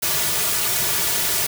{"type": "noise with comb filter", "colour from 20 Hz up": "white", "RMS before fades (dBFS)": -21, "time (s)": [0.02, 1.47], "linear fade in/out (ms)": 10, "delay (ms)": 3.8, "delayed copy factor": -0.8, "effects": []}